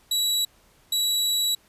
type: tone bursts at uneven times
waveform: sawtooth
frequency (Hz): 3909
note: B7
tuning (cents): -19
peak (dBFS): -18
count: 2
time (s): 0.11-0.45 / 0.92-1.55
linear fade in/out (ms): 5
effects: pink hiss -59 dBFS RMS until 1.68 s + resampled to 32000 Hz